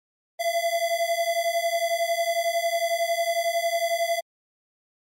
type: beating tone pair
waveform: square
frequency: 671 / 682 Hz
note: E5 / F5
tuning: +31 / -41 cents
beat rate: 11 Hz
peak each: -26 dBFS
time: 0.39-4.21 s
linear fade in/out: 20 ms
effects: MP3 64 kbps